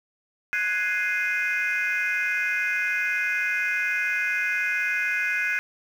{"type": "chord", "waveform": "sine", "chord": "Ab dominant seventh", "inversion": "third", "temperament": "equal", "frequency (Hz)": [1480, 1661.2, 2093, 2489], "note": ["Gb6", "Ab6", "C7", "Eb7"], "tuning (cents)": [0, 0, 0, 0], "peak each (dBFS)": -27, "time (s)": [0.53, 5.59], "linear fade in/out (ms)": 0, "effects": ["tanh soft clip ceiling -17 dBFS", "8-bit"]}